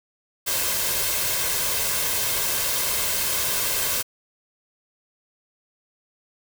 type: noise with comb filter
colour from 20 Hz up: white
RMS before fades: -24 dBFS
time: 0.46-4.03 s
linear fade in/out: 20 ms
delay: 1.9 ms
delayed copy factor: +0.5
effects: none